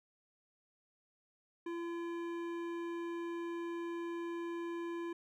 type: tone with hard clipping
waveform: triangle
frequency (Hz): 340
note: F4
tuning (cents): -46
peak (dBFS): -40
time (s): 1.66-5.13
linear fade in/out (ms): 5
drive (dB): 17
effects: none